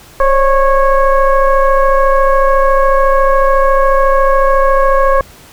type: tone with frequency modulation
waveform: sine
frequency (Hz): 539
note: C#5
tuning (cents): -49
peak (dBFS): -6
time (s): 0.2-5.21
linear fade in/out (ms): 2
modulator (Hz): 556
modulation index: 1.3
effects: pink hiss -39 dBFS RMS until 5.52 s